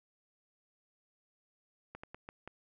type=slowing click train; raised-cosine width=0.5 ms; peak=-30 dBFS; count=5; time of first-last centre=1.95-2.476 s; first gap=85 ms; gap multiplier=1.3; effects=none